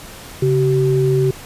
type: tone pair together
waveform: sine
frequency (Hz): 137.71 / 381.7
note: C#3 / G4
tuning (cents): -11 / -46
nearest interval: octave + tritone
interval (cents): 1765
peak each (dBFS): -15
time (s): 0.42-1.31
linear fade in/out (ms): 5
effects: pink hiss -36 dBFS RMS until 1.45 s + resampled to 32000 Hz